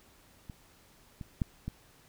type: clicks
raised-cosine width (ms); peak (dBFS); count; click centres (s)
5; -30 / -28 / -16 / -23; 4; 0.498 / 1.212 / 1.418 / 1.68
effects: pink hiss -61 dBFS RMS until 2.08 s

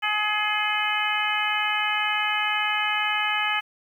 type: harmonic tone with a mistuned harmonic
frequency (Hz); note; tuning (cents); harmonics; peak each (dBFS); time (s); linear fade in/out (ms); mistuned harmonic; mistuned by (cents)
422; G#4; +28; 2 / 3 / 4 / 5 / 6 / 7; -29 / -29 / -29 / -29 / -29 / -29; 0.02-3.61; 20; 7; +26
effects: 9-bit

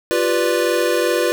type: chord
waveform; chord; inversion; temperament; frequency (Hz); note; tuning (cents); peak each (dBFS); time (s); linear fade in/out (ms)
square; G dominant seventh; third; equal; 349.2 / 392 / 493.9 / 587.3; F4 / G4 / B4 / D5; 0 / 0 / 0 / 0; -21 / -25 / -20 / -23; 0.11-1.32; 0
effects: none

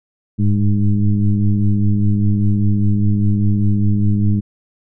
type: tone with frequency modulation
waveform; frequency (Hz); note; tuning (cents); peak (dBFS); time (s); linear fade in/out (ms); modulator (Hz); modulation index
sine; 103.5; G#2; -5; -11; 0.38-4.41; 20; 101; 1.2
effects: none

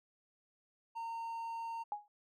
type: tone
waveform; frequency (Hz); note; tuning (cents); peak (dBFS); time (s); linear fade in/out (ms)
triangle; 917; A#5; -29; -37; 0.95-1.84; 20
type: tone with exponential decay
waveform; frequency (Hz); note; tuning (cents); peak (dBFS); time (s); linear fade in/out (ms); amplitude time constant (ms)
sine; 830.6; G#5; 0; -32; 1.92-2.08; 1; 34
effects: none

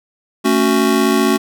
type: chord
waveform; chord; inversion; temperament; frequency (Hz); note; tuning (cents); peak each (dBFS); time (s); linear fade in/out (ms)
square; F# minor; first; just; 222 / 277.5 / 370; A3 / C#4 / F#4; +16 / +2 / 0; -17; 0.44-1.38; 20
effects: none

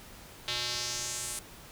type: tone with band-pass filter sweep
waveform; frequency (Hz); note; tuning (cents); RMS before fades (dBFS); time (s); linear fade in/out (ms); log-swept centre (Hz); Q
square; 121.2; B2; -32; -35; 0.48-1.39; 0; 3700 to 9400; 2.4
effects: pink hiss -50 dBFS RMS until 1.71 s

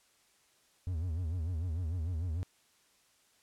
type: tone with vibrato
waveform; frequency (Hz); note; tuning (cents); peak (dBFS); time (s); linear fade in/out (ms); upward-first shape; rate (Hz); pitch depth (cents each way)
triangle; 84.4; E2; +41; -30; 0.87-2.43; 0; sine; 6.7; 160
effects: white hiss -68 dBFS RMS until 3.42 s + low-pass 10000 Hz 12 dB/octave

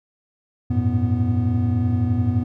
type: tone cluster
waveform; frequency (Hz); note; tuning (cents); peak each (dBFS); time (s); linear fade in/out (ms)
triangle; 91.6 / 103.5 / 114.9 / 246.1; F#2 / G#2 / A#2 / B3; -17 / -5 / -25 / -6; -21; 0.7-2.44; 10
effects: none

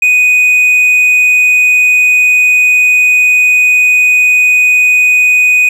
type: tone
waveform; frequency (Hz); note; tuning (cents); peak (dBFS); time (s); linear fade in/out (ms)
triangle; 2489; D#7; 0; -3; 0.02-5.69; 5
effects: none

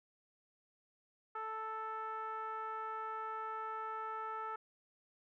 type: tone with low-pass filter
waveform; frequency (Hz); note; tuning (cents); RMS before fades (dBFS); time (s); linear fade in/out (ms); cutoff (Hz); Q
10% pulse; 440; A4; 0; -42; 1.35-4.56; 5; 1200; 4.5
effects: none

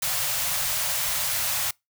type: band-stop noise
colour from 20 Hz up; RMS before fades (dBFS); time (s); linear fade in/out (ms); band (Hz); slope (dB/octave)
white; -26; 0.02-1.71; 5; 170 to 520; 96
effects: noise-tail reverb RT60 0.2 s tail -26 dB re dry

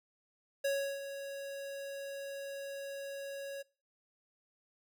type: tone with ADSR envelope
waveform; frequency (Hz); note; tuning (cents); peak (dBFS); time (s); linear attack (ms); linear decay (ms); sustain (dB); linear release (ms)
square; 554.4; C#5; 0; -30; 0.64-3.63; 10; 340; -11; 18
effects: noise-tail reverb RT60 0.4 s tail -24 dB re dry

